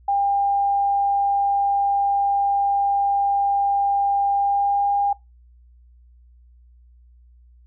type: tone with pitch glide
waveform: sine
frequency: 800 to 806.5 Hz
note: G5 to G5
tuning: +35 to +49 cents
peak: -17 dBFS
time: 0.08-5.13 s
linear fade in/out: 5 ms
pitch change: +14 cents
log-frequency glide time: 4.32-4.91 s
effects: noise-tail reverb RT60 0.2 s tail -23 dB re dry + added 60 Hz sine -48 dBFS peak until 7.66 s